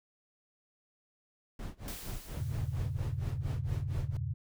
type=noise with tremolo; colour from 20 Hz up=brown; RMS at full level=-38 dBFS; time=1.59-4.17 s; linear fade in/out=2 ms; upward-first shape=sine; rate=4.3 Hz; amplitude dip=95%
type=noise with exponential decay; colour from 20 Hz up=white; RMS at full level=-43 dBFS; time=1.88-3.49 s; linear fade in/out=0 ms; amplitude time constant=350 ms
type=chord; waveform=sine; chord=E diminished seventh; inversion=none; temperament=equal; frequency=82.41 / 98 / 116.54 / 138.59 Hz; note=E2 / G2 / Bb2 / Db3; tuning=0 / 0 / 0 / 0 cents; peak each=-38 dBFS; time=2.37-4.34 s; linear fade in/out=5 ms
effects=none